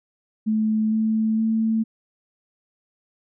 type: tone with pitch steps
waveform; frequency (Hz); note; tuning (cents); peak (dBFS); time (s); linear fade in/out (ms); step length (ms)
sine; 217.3 / 219.8 / 222.4; A3 / A3 / A3; -21 / -2 / +19; -18; 0.46-1.84; 20; 460
effects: none